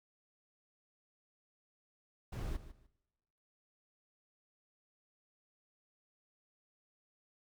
brown noise with echo, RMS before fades -39 dBFS, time 2.32-2.57 s, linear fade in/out 10 ms, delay 150 ms, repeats 2, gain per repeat -14 dB, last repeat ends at 2.87 s, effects noise-tail reverb RT60 1.0 s tail -21 dB re dry

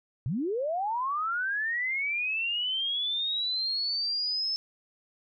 sine linear sweep, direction up, 106.3 to 5274 Hz, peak -27 dBFS, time 0.26-4.56 s, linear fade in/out 0 ms, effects none

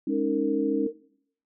sine chord, Ab suspended fourth, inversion none, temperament equal, 207.7 / 277.2 / 311.1 Hz, Ab3 / Db4 / Eb4, 0 / 0 / 0 cents, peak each -32 / -27 / -28 dBFS, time 0.07-0.87 s, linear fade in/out 5 ms
sine tone, 458.9 Hz, A#4, 27 cents flat, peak -27 dBFS, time 0.09-0.93 s, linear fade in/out 50 ms
effects noise-tail reverb RT60 0.7 s tail -20 dB re dry

